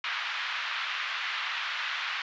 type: band-pass noise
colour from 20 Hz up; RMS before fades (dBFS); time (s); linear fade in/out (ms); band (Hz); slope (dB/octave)
pink; -33; 0.04-2.22; 2; 1200 to 3600; 24
effects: resampled to 16000 Hz